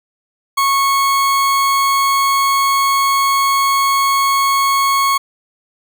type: tone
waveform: 40% pulse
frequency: 1100 Hz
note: C#6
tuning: 14 cents flat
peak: -11 dBFS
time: 0.57-5.18 s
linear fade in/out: 10 ms
effects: none